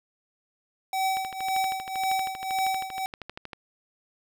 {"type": "tone with tremolo", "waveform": "square", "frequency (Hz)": 764, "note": "G5", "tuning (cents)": -45, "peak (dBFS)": -23, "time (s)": [0.93, 3.06], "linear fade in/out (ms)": 2, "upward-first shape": "triangle", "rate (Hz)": 1.9, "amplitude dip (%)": 85}
{"type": "click train", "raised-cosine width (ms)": 0.3, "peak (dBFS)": -21, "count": 31, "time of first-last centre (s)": [1.17, 3.532], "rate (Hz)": 12.7}
{"effects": []}